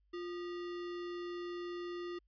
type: tone with sample-and-hold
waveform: sine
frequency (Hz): 350.4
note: F4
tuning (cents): +6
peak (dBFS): -39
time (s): 0.13-2.19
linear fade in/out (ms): 10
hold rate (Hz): 1575
effects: added 50 Hz sine -70 dBFS peak until 2.27 s + resampled to 11025 Hz